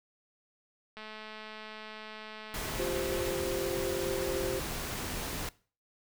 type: click train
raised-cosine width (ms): 0.3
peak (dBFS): -29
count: 512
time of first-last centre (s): 0.97-3.336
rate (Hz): 216
type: noise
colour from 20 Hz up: pink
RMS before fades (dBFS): -37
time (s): 2.54-5.49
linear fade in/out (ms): 2
type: chord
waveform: sine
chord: F suspended second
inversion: none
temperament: equal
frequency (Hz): 349.2 / 392 / 523.3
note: F4 / G4 / C5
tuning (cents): 0 / 0 / 0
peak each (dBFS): -36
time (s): 2.78-4.6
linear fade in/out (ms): 10
effects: noise-tail reverb RT60 0.4 s tail -21 dB re dry